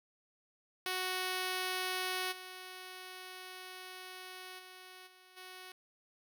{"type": "tone with level steps", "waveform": "5% pulse", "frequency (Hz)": 370, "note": "F#4", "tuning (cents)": 0, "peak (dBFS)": [-23, -35, -40, -48, -37], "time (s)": [0.86, 5.72], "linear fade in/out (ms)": 2, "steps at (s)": [2.31, 4.58, 5.06, 5.36], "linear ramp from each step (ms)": 20, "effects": []}